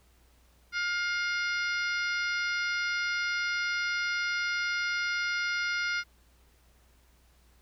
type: harmonic tone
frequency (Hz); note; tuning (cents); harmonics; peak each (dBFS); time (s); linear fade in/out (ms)
708; F5; +23; 2 / 3 / 4 / 5 / 6 / 7 / 8; -30 / -33 / -42 / -45 / -44 / -40 / -46; 0.72-6.04; 50
effects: added 60 Hz sine -61 dBFS peak until 7.61 s + pink hiss -66 dBFS RMS until 7.61 s